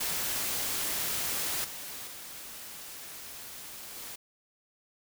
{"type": "noise with level steps", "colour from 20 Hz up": "white", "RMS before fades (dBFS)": [-32, -41, -44, -42], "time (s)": [0, 4.16], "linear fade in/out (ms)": 10, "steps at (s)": [1.64, 2.07, 3.96], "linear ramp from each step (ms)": 5, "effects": []}